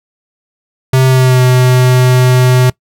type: tone with pitch glide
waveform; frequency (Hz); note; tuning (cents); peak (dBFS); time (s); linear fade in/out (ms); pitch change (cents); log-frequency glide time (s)
square; 130.81 to 126.72; C3 to B2; 0 to +45; -6; 0.93-2.7; 5; -55; 1.07-1.42
effects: noise-tail reverb RT60 0.1 s tail -22 dB re dry